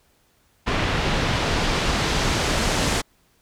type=noise with low-pass filter sweep; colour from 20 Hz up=pink; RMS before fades=-22 dBFS; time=0.66-3.02 s; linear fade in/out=20 ms; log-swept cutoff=3200 to 7900 Hz; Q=0.85; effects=pink hiss -62 dBFS RMS until 3.41 s